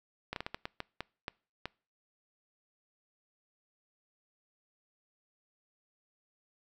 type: slowing click train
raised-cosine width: 0.3 ms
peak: -20 dBFS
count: 10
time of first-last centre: 0.33-1.656 s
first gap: 32 ms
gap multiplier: 1.36
effects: noise-tail reverb RT60 0.4 s tail -25 dB re dry